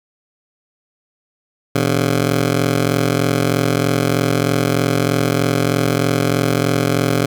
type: ring-modulated tone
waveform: 15% pulse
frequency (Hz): 138.59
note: C#3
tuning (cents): 0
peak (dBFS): -5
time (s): 1.75-7.26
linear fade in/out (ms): 2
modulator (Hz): 21.6
effects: none